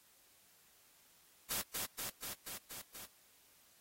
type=noise with echo; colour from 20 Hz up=white; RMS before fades=-38 dBFS; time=1.5-1.62 s; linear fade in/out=10 ms; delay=240 ms; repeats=6; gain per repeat=-2 dB; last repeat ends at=3.06 s; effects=white hiss -67 dBFS RMS until 3.8 s + AAC 48 kbps